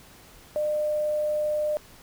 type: tone with quantisation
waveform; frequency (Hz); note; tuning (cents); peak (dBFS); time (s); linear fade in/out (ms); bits
sine; 603; D5; +46; -23; 0.56-1.77; 0; 8
effects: pink hiss -51 dBFS RMS until 2.02 s